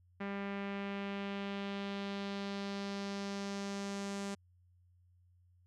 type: tone with low-pass filter sweep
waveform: sawtooth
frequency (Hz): 199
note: G3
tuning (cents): +26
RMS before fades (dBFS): -40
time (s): 0.2-4.35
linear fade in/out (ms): 10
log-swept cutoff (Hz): 2100 to 7600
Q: 1.8
effects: added 89 Hz sine -64 dBFS peak until 5.66 s